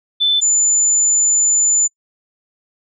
sine tone pair in turn, 3520 / 7040 Hz, A7 / A8, 0 / 0 cents, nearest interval octave, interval 1200 cents, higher second, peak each -11 dBFS, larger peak neither, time 0.2-0.41 / 0.41-1.88 s, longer second, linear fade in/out 20 ms, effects noise-tail reverb RT60 0.1 s tail -26 dB re dry

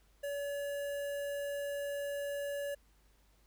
square tone with notch filter, 569 Hz, C#5, 45 cents sharp, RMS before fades -38 dBFS, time 0.23-2.75 s, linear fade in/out 10 ms, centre 4500 Hz, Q 0.94, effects added 50 Hz sine -65 dBFS peak until 3.46 s + pink hiss -71 dBFS RMS until 3.46 s

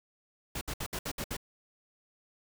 pink noise bursts, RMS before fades -36 dBFS, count 7, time 0.55-1.368 s, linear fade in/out 5 ms, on 62 ms, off 64 ms, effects none

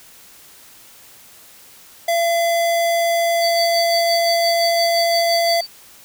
square tone, 678 Hz, E5, 49 cents sharp, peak -16 dBFS, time 2.08-5.61 s, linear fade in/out 5 ms
sine tone with tremolo, 4600 Hz, D8, 37 cents flat, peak -18 dBFS, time 3.4-5.67 s, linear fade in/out 50 ms, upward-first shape sine, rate 5.8 Hz, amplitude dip 70%
effects white hiss -45 dBFS RMS until 6.04 s

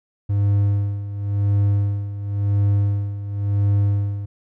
triangle tone with tremolo, 101.1 Hz, G#2, 46 cents flat, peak -12 dBFS, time 0.29-4.26 s, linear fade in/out 10 ms, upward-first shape sine, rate 0.94 Hz, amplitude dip 75%, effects none

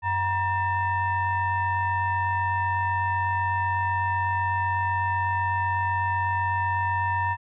sine tone with frequency modulation, 946 Hz, A#5, 25 cents sharp, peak -22 dBFS, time 0.02-7.37 s, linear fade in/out 50 ms, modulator 852 Hz, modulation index 0.94, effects none

